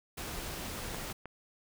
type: noise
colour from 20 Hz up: pink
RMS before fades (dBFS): -40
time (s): 0.17-1.13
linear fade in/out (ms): 10
type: click train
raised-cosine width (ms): 0.5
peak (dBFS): -27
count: 4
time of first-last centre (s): 0.79-1.257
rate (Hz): 6.43
effects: none